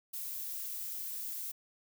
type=noise; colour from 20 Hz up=violet; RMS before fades=-40 dBFS; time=0.13-1.52 s; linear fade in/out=10 ms; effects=none